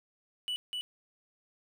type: tone with echo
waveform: triangle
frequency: 2960 Hz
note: F#7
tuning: in tune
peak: -30 dBFS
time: 0.48-0.56 s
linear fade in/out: 0 ms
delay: 250 ms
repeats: 1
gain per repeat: -2 dB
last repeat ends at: 0.81 s
effects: none